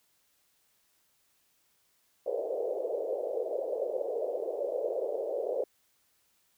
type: band-pass noise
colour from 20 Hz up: white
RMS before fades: -33 dBFS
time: 2.26-5.64 s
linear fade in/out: 5 ms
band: 430 to 580 Hz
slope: 48 dB/octave
effects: white hiss -71 dBFS RMS until 6.57 s